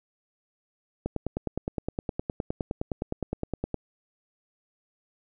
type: click train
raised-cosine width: 2 ms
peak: -15 dBFS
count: 27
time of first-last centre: 1.06-3.743 s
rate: 9.69 Hz
effects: none

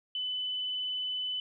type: tone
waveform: sine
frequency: 3007 Hz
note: F#7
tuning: 27 cents sharp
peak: -31 dBFS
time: 0.15-1.4 s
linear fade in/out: 2 ms
effects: none

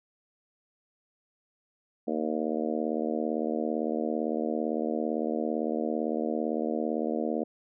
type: harmonic tone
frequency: 77.78 Hz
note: D#2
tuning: in tune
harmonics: 3 / 4 / 5 / 6 / 7 / 8 / 9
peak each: -32 / -33 / -37 / -34 / -36 / -37 / -39 dBFS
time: 2.07-7.44 s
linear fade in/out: 10 ms
effects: none

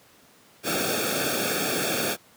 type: noise with comb filter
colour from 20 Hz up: pink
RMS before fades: -26 dBFS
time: 0.63-2.17 s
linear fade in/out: 50 ms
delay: 1 ms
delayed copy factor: -0.95
effects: pink hiss -55 dBFS RMS until 2.36 s + high-pass 150 Hz 12 dB/octave

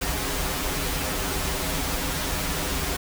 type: noise with comb filter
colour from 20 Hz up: pink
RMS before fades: -27 dBFS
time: 0.01-2.97 s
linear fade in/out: 10 ms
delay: 8.9 ms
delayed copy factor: -1
effects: none

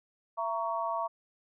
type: chord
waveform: sine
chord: A# diminished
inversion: second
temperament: just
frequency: 671.3 / 932.3 / 1118.8 Hz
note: E5 / A#5 / C#6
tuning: +31 / 0 / +16 cents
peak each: -34 dBFS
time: 0.37-1.08 s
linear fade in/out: 20 ms
effects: none

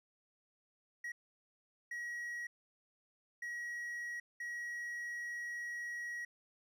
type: tone bursts at uneven times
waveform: triangle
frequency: 1908 Hz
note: A#6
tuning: 40 cents sharp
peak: -38 dBFS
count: 4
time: 1.04-1.12 / 1.91-2.47 / 3.42-4.2 / 4.4-6.25 s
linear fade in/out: 5 ms
effects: none

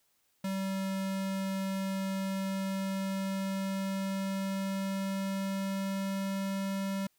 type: tone with pitch glide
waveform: square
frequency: 192.8 to 194.82 Hz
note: G3 to G3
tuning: -28 to -10 cents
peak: -32 dBFS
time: 0.44-7.07 s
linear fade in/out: 5 ms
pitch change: +18 cents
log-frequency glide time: 1.97-6.7 s
effects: white hiss -73 dBFS RMS until 7.18 s

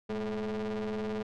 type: ring-modulated tone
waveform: 45% pulse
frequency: 110 Hz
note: A2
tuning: in tune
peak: -29 dBFS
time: 0.09-1.23 s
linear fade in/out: 10 ms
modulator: 321 Hz
effects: low-pass 4000 Hz 12 dB/octave

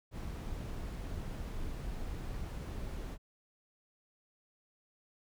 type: noise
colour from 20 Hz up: brown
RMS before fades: -40 dBFS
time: 0.11-3.18 s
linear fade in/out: 50 ms
effects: none

